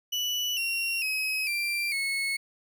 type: tone with pitch steps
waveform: 35% pulse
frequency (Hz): 2960 / 2746 / 2547 / 2363 / 2192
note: F#7 / F7 / D#7 / D7 / C#7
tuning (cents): 0 / -30 / +40 / +10 / -20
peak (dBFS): -25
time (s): 0.12-2.37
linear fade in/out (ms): 10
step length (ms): 450
effects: none